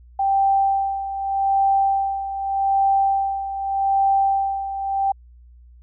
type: tone with tremolo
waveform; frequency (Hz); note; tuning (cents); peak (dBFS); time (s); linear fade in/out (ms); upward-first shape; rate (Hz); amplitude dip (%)
sine; 784; G5; 0; -14; 0.19-5.12; 5; sine; 0.83; 70
effects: added 60 Hz sine -44 dBFS peak until 5.82 s